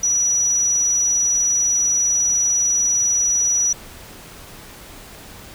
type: tone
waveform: sine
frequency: 5860 Hz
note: F#8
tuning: 18 cents flat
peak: -15 dBFS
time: 0.03-3.73 s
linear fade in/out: 5 ms
effects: pink hiss -40 dBFS RMS until 5.54 s